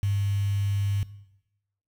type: tone with quantisation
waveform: sine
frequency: 100 Hz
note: G2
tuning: 35 cents sharp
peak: -22 dBFS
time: 0.03-1.03 s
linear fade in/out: 0 ms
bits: 7
effects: noise-tail reverb RT60 0.9 s tail -18 dB re dry